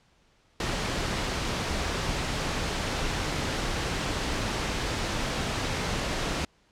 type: noise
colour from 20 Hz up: pink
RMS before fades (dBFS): -29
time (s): 0.6-6.45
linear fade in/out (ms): 2
effects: pink hiss -64 dBFS RMS until 6.71 s + low-pass 6000 Hz 12 dB/octave